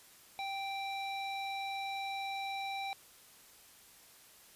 square tone with low-pass filter, 784 Hz, G5, in tune, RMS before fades -39 dBFS, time 0.39-2.93 s, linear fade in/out 0 ms, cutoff 3400 Hz, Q 4.7, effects white hiss -59 dBFS RMS until 4.55 s + resampled to 32000 Hz

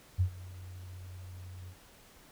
sine tone with ADSR envelope, 91.3 Hz, F#2, 23 cents flat, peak -22 dBFS, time 0.18-1.76 s, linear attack 27 ms, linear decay 87 ms, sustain -21 dB, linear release 71 ms, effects pink hiss -58 dBFS RMS until 2.31 s

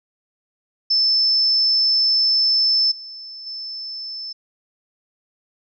sine tone with level steps, 5274 Hz, E8, in tune, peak -14 / -33 / -28 dBFS, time 0.9-4.33 s, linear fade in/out 10 ms, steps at 2.91 / 3.46 s, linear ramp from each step 10 ms, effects none

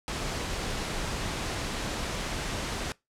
pink low-pass noise, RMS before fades -33 dBFS, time 0.08-2.92 s, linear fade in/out 0 ms, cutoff 7700 Hz, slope 12 dB/octave, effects noise-tail reverb RT60 0.2 s tail -22 dB re dry + low-pass 12000 Hz 12 dB/octave

